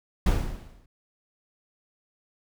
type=noise with exponential decay; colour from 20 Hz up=brown; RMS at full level=-18 dBFS; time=0.26-0.86 s; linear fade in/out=5 ms; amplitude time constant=130 ms; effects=none